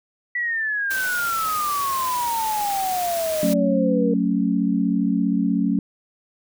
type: exponential sweep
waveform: sine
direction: down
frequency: 1965 to 466.2 Hz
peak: -21 dBFS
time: 0.35-4.14 s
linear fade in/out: 5 ms
type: noise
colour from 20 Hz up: white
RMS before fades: -31 dBFS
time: 0.9-3.54 s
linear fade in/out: 10 ms
type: chord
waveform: sine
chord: F# minor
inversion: none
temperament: just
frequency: 185 / 222 / 277.5 Hz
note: F#3 / A3 / C#4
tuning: 0 / +16 / +2 cents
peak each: -22 dBFS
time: 3.43-5.79 s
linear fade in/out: 2 ms
effects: none